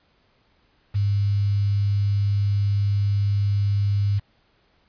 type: tone with quantisation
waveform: sine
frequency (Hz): 101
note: G#2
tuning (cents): -48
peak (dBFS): -18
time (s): 0.94-4.2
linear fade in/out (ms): 20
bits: 7
effects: pink hiss -63 dBFS RMS until 4.88 s + resampled to 11025 Hz